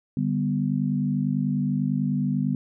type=chord; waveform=sine; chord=G major; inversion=second; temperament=equal; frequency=146.83 / 196 / 246.9 Hz; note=D3 / G3 / B3; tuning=0 / 0 / 0 cents; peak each=-26 dBFS; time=0.17-2.55 s; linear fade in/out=2 ms; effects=none